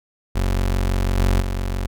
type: tone with level steps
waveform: 30% pulse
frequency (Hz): 46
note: F#1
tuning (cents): -9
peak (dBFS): -15 / -12 / -19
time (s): 0.35-1.87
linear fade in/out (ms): 10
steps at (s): 1.17 / 1.4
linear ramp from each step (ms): 20
effects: none